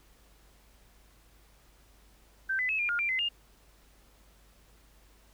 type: tone with pitch steps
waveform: sine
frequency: 1557 / 2008 / 2585 / 2405 / 1417 / 2370 / 2047 / 2824 Hz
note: G6 / B6 / E7 / D7 / F6 / D7 / C7 / F7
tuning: -12 / +28 / -34 / +41 / +25 / +15 / -38 / +19 cents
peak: -27 dBFS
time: 2.49-3.29 s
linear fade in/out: 10 ms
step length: 100 ms
effects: added 50 Hz sine -60 dBFS peak until 5.33 s + pink hiss -63 dBFS RMS until 5.33 s